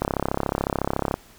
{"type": "click train", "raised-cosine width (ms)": 1, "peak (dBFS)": -8, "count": 39, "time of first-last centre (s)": [0.02, 1.141], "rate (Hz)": 33.9, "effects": ["pink hiss -51 dBFS RMS until 1.38 s"]}